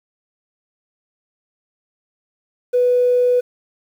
triangle tone, 493.9 Hz, B4, in tune, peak -8 dBFS, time 2.73-3.41 s, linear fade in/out 20 ms, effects tanh soft clip ceiling -10 dBFS + 8-bit

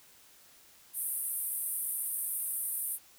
pink band-pass noise, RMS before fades -35 dBFS, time 0.93-2.99 s, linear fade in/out 50 ms, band 8800 to 15000 Hz, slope 96 dB/octave, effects white hiss -59 dBFS RMS until 3.18 s

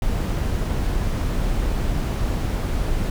brown noise, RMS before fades -22 dBFS, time 0.02-3.1 s, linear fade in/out 2 ms, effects none

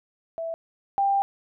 sine tone pair in turn, 659.3 / 792.5 Hz, E5 / G5, 0 / +19 cents, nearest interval minor third, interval 319 cents, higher second, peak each -28 / -19 dBFS, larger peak second, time 0.38-0.54 / 0.98-1.22 s, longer second, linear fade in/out 0 ms, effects none

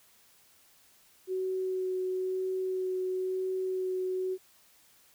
sine tone with vibrato, 373 Hz, F#4, 14 cents sharp, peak -29 dBFS, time 1.27-4.38 s, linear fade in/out 50 ms, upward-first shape sine, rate 1 Hz, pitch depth 10 cents each way, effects white hiss -62 dBFS RMS until 5.14 s

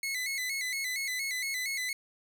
sawtooth tone with vibrato, 2093 Hz, C7, in tune, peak -28 dBFS, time 0.03-1.93 s, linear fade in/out 2 ms, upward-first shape square, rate 4.3 Hz, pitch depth 72 cents each way, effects none

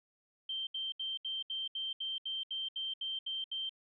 sine tone bursts, 3136 Hz, G7, in tune, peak -35 dBFS, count 13, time 0.49-3.694 s, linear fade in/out 5 ms, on 180 ms, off 72 ms, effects none

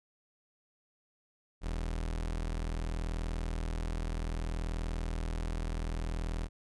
35% pulse tone, 40.63 Hz, E1, 24 cents flat, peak -31 dBFS, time 1.61-6.49 s, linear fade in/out 50 ms, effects resampled to 24000 Hz

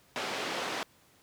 pink band-pass noise, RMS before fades -35 dBFS, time 0.16-0.83 s, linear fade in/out 0 ms, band 350 to 4500 Hz, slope 12 dB/octave, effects pink hiss -63 dBFS RMS until 1.22 s + high-pass 80 Hz 12 dB/octave

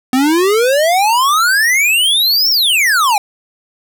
square exponential two-way sweep, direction up then down, 249.7 to 5588 to 779 Hz, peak -10 dBFS, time 0.13-3.18 s, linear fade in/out 2 ms, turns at 2.5 s, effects none

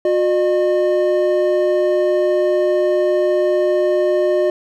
triangle tone pair together, 361 / 606 Hz, F#4 / D#5, -43 / -46 cents, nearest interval major sixth, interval 897 cents, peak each -14 dBFS, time 0.05-4.5 s, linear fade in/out 2 ms, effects none

